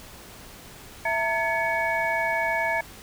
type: tone cluster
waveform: sine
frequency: 661 / 911 / 1706 / 2234 Hz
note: E5 / A#5 / G#6 / C#7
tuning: +5 / -40 / +46 / +13 cents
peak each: -28 dBFS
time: 1.05-2.81 s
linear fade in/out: 5 ms
effects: pink hiss -45 dBFS RMS until 3.02 s